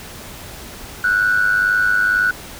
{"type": "tone with amplitude modulation", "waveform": "sine", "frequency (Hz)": 1474, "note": "F#6", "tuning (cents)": -7, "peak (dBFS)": -9, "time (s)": [1.04, 2.31], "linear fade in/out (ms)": 5, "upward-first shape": "sine", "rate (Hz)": 102, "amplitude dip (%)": 70, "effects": ["tanh soft clip ceiling -7 dBFS", "pink hiss -35 dBFS RMS until 2.59 s"]}